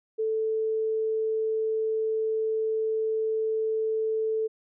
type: tone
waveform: sine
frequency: 440 Hz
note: A4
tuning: in tune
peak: -24 dBFS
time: 0.18-4.48 s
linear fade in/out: 20 ms
effects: none